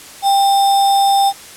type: tone with sample-and-hold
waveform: sine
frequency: 792 Hz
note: G5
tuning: 18 cents sharp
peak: -9 dBFS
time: 0.22-1.33 s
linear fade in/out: 50 ms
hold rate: 4410 Hz
effects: white hiss -36 dBFS RMS until 1.56 s + low-pass 11000 Hz 12 dB/octave